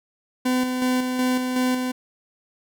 40% pulse tone with tremolo, 253.5 Hz, B3, 45 cents sharp, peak -18 dBFS, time 0.45-1.92 s, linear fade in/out 10 ms, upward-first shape square, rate 2.7 Hz, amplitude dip 40%, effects none

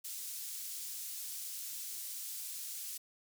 pink high-pass noise, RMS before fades -43 dBFS, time 0.04-2.98 s, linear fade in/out 10 ms, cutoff 6700 Hz, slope 12 dB/octave, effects none

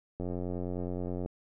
click train, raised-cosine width 2 ms, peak -23 dBFS, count 96, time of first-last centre 0.2-1.26 s, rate 89.6 Hz, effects none

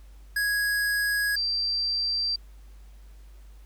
square / sine tone pair in turn, 1661.2 / 4699 Hz, G#6 / D8, 0 / 0 cents, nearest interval octave + tritone, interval 1800 cents, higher second, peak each -24 dBFS, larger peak neither, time 0.36-1.36 / 1.36-2.36 s, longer neither, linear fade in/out 5 ms, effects added 50 Hz sine -45 dBFS peak until 3.65 s + pink hiss -62 dBFS RMS until 3.65 s

